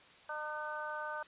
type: harmonic tone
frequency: 303 Hz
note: D#4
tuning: 46 cents flat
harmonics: 2 / 3 / 4 / 5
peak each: -44 / -43 / -44 / -42 dBFS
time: 0.29-1.23 s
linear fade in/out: 5 ms
effects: white hiss -59 dBFS RMS until 1.27 s + resampled to 8000 Hz